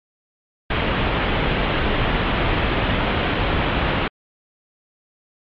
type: low-pass noise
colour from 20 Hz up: pink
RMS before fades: -20 dBFS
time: 0.7-4.08 s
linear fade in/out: 5 ms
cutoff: 3400 Hz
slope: 48 dB/octave
effects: MP3 48 kbps